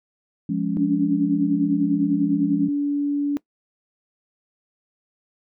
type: chord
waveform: sine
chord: Db major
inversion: first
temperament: equal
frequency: 174.61 / 207.7 / 277.2 Hz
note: F3 / Ab3 / Db4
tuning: 0 / 0 / 0 cents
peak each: -25 dBFS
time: 0.49-2.69 s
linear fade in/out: 5 ms
type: tone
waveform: sine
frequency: 287.2 Hz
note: D4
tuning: 39 cents flat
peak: -19 dBFS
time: 0.77-3.37 s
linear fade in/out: 0 ms
effects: noise-tail reverb RT60 0.1 s tail -21 dB re dry